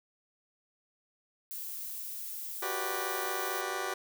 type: noise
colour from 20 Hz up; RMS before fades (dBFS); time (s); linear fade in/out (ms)
violet; -40; 1.51-3.61; 0
type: chord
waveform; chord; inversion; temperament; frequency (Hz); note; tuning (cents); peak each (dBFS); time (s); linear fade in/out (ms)
15% pulse; G major seventh; third; just; 367.5 / 392 / 490 / 588; F#4 / G4 / B4 / D5; -12 / 0 / -14 / +2; -32 / -32 / -34 / -35; 2.62-3.94; 5
effects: none